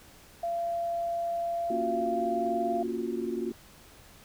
sine tone with pitch glide, 683 to 688.9 Hz, F5 to F5, -39 to -24 cents, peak -28 dBFS, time 0.43-2.83 s, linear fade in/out 5 ms, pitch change +15 cents, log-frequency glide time 1.98-2.18 s
sine chord, Gb major seventh, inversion first, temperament equal, 233.1 / 277.2 / 349.2 / 370 Hz, Bb3 / Db4 / F4 / Gb4, 0 / 0 / 0 / 0 cents, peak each -35 / -39 / -33 / -35 dBFS, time 1.7-3.52 s, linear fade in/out 5 ms
effects pink hiss -54 dBFS RMS until 4.24 s

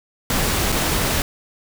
pink noise with dropouts, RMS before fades -20 dBFS, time 0.3-1.22 s, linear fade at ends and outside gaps 1 ms, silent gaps 0.72-0.724 s, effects none

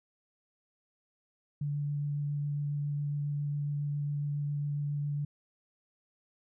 sine tone with vibrato, 145.2 Hz, D3, 19 cents flat, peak -30 dBFS, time 1.61-5.25 s, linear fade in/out 5 ms, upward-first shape sine, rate 7.3 Hz, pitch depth 9 cents each way, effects none

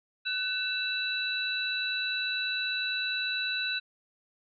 sine tone cluster, 1507 / 2651 / 3938 Hz, F#6 / E7 / B7, +31 / +9 / -6 cents, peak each -33 / -34 / -32 dBFS, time 0.25-3.8 s, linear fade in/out 20 ms, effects none

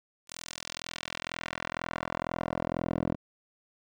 10% pulse tone with band-pass filter sweep, 42.07 Hz, E1, 36 cents sharp, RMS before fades -35 dBFS, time 0.27-3.17 s, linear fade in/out 50 ms, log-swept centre 7600 to 350 Hz, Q 0.99, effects none

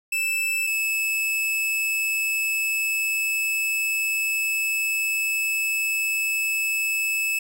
45% pulse tone pair in turn, 2637 / 2611 Hz, E7 / E7, 0 / -17 cents, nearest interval unison, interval 17 cents, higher first, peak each -22 dBFS, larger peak neither, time 0.12-0.67 / 0.67-7.39 s, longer second, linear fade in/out 5 ms, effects none

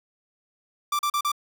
45% pulse tone bursts, 1174.7 Hz, D6, in tune, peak -22 dBFS, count 4, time 0.92-1.318 s, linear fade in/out 5 ms, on 71 ms, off 38 ms, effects none

